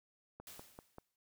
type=click train; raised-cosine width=1 ms; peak=-35 dBFS; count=4; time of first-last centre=0.4-0.984 s; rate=5.14 Hz
type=noise with exponential decay; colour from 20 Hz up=white; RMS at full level=-50 dBFS; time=0.47-1.16 s; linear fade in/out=2 ms; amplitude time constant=150 ms
effects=none